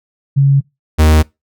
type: tone pair in turn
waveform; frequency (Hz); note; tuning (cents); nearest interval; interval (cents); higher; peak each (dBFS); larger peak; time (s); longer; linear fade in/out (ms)
sine / 45% pulse; 138.59 / 77.78; C#3 / D#2; 0 / 0; minor seventh; 1000; first; -6; neither; 0.36-0.61 / 0.98-1.23; neither; 20
effects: noise-tail reverb RT60 0.2 s tail -23 dB re dry